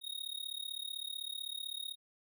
square tone with amplitude modulation, 3742 Hz, A#7, 6 cents sharp, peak -36 dBFS, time 0.01-1.96 s, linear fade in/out 50 ms, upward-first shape sine, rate 35.8 Hz, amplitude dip 95%, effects none

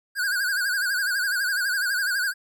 square tone with vibrato, 1541 Hz, G6, 30 cents flat, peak -23 dBFS, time 0.15-2.34 s, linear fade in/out 50 ms, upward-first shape sine, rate 12 Hz, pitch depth 110 cents each way, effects none

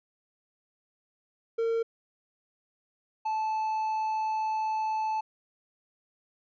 triangle tone pair in turn, 457 / 872.2 Hz, A#4 / A5, -34 / -15 cents, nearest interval major seventh, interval 1119 cents, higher second, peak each -23 / -25 dBFS, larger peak first, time 1.58-1.83 / 3.25-5.21 s, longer second, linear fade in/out 10 ms, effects resampled to 16000 Hz

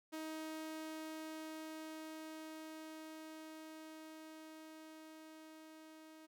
sawtooth tone with level ramp, 315.1 Hz, D#4, 22 cents sharp, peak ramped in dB -39 to -52 dBFS, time 0.12-6.27 s, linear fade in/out 20 ms, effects none

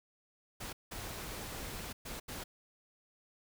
pink noise bursts at uneven times, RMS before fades -43 dBFS, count 4, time 0.6-0.73 / 0.91-1.93 / 2.05-2.2 / 2.28-2.44 s, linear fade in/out 10 ms, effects none

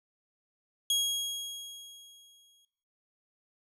sawtooth tone with exponential decay, 3300 Hz, G#7, 12 cents flat, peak -21 dBFS, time 0.9-2.65 s, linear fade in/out 2 ms, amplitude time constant 380 ms, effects noise-tail reverb RT60 0.7 s tail -18 dB re dry + resampled to 32000 Hz

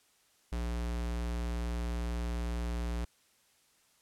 square tone, 58.9 Hz, A#1, 19 cents sharp, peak -33 dBFS, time 0.52-3.05 s, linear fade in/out 5 ms, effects white hiss -68 dBFS RMS until 4.01 s + low-pass 11000 Hz 12 dB/octave

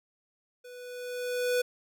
square tone with level ramp, 493.9 Hz, B4, in tune, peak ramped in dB -46 to -24 dBFS, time 0.64-1.62 s, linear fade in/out 10 ms, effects none

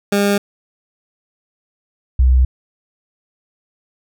20% pulse / sine tone pair in turn, 202 / 63.63 Hz, G#3 / C2, -48 / -48 cents, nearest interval octave + minor sixth, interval 2000 cents, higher first, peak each -8 dBFS, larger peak neither, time 0.12-0.38 / 2.19-2.45 s, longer neither, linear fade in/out 5 ms, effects none

